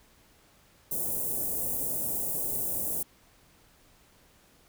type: band-stop noise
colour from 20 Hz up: white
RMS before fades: -31 dBFS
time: 0.91-3.03 s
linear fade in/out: 5 ms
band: 650 to 9100 Hz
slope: 24 dB/octave
effects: pink hiss -61 dBFS RMS until 4.68 s